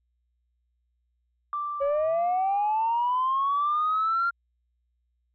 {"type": "tone with exponential decay", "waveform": "sine", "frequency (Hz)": 1174.7, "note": "D6", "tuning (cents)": 0, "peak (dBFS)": -26, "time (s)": [1.53, 4.25], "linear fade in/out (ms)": 1, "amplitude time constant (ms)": 590}
{"type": "linear sweep", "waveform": "sine", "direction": "up", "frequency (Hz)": [548, 1396.9], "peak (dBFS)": -21, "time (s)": [1.8, 4.31], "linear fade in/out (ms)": 20}
{"effects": ["tanh soft clip ceiling -18 dBFS", "added 60 Hz sine -70 dBFS peak until 5.34 s"]}